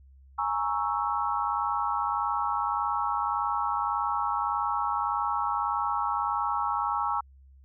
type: chord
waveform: sine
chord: A# half-diminished seventh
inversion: third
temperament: equal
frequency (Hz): 830.6 / 932.3 / 1108.7 / 1318.5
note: G#5 / A#5 / C#6 / E6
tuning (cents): 0 / 0 / 0 / 0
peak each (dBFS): -31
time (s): 0.38-7.21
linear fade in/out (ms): 10
effects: added 67 Hz sine -51 dBFS peak until 7.64 s